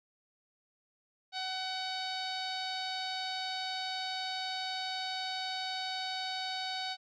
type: tone with low-pass filter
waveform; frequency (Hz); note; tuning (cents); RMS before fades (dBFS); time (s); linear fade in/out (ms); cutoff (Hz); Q
sawtooth; 752; F#5; +28; -37; 1.32-6.97; 50; 4200; 9.1
effects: none